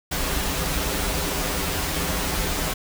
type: noise with comb filter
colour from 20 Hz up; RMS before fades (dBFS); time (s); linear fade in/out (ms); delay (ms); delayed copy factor
pink; -25; 0.11-2.74; 10; 8.7; -0.75
effects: none